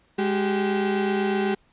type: tone pair together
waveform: 35% pulse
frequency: 206.5 / 384.9 Hz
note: G#3 / G4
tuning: -10 / -32 cents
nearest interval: major seventh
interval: 1078 cents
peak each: -23 / -22 dBFS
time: 0.18-1.55 s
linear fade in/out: 10 ms
effects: pink hiss -62 dBFS RMS until 1.72 s + resampled to 8000 Hz